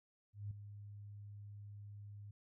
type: tone with ADSR envelope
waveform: sine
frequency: 102.5 Hz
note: G#2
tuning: 22 cents flat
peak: -39 dBFS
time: 0.33-2.31 s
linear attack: 180 ms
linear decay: 4 ms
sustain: -10 dB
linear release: 4 ms
effects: none